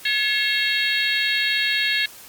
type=harmonic tone with a mistuned harmonic; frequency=542 Hz; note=C#5; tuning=39 cents flat; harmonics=3 / 4 / 5 / 6 / 7 / 8; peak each=-24 / -25 / -26 / -27 / -27 / -28 dBFS; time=0.05-2.06 s; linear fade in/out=5 ms; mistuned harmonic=3; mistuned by=+79 cents; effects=white hiss -43 dBFS RMS until 2.28 s + Opus 48 kbps